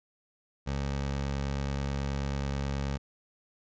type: tone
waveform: 20% pulse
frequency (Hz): 69.3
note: C#2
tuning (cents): 0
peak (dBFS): -25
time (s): 0.66-2.98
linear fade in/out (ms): 20
effects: resampled to 16000 Hz